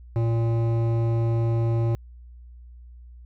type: tone with hard clipping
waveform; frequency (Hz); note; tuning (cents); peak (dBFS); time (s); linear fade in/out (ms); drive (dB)
sine; 115.3; A#2; -19; -22; 0.16-1.95; 0; 13
effects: added 60 Hz sine -42 dBFS peak until 3.25 s